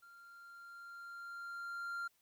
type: tone with level ramp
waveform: triangle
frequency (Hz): 1389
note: F6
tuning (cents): -10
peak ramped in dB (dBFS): -55 to -36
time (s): 0.02-2.08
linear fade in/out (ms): 10
effects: white hiss -75 dBFS RMS until 2.21 s